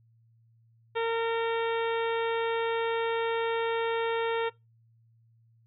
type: harmonic tone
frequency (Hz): 458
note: A#4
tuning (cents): -31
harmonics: 1 / 2 / 3 / 4 / 5 / 6 / 7 / 8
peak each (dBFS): -27 / -33 / -37 / -39 / -41 / -43 / -44 / -45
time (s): 0.95-4.5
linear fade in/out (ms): 20
effects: noise-tail reverb RT60 0.2 s tail -21 dB re dry + added 114 Hz sine -60 dBFS peak until 5.66 s